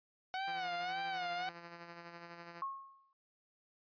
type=tone with vibrato; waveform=sawtooth; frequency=740 Hz; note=F#5; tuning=in tune; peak=-33 dBFS; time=0.34-1.49 s; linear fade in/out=0 ms; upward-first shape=sine; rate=1.8 Hz; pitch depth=100 cents each way
type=tone with tremolo; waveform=5% pulse; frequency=170.9 Hz; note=F3; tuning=37 cents flat; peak=-36 dBFS; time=0.47-2.62 s; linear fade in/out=10 ms; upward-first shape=sine; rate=12 Hz; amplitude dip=45%
type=tone with exponential decay; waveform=sine; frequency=1087 Hz; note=C#6; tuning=34 cents flat; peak=-34 dBFS; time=2.62-3.13 s; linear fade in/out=1 ms; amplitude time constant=110 ms
effects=resampled to 11025 Hz